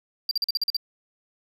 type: tone bursts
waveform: triangle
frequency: 4724 Hz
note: D8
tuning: 9 cents sharp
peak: -20 dBFS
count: 8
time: 0.29-0.767 s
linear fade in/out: 2 ms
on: 22 ms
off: 43 ms
effects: none